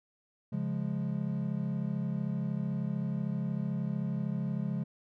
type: chord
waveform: triangle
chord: Db major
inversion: none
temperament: equal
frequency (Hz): 138.59 / 174.61 / 207.7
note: Db3 / F3 / Ab3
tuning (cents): 0 / 0 / 0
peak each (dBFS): -33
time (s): 0.52-4.84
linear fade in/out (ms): 10
effects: none